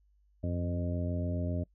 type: harmonic tone with a mistuned harmonic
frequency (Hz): 87.31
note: F2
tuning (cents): 0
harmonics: 1 / 2 / 3 / 4 / 5 / 6 / 7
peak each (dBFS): -32 / -37 / -38 / -46 / -49 / -49 / -41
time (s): 0.43-1.64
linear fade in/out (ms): 10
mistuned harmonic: 1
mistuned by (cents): +34
effects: noise-tail reverb RT60 0.1 s tail -24 dB re dry + added 50 Hz sine -64 dBFS peak until 1.74 s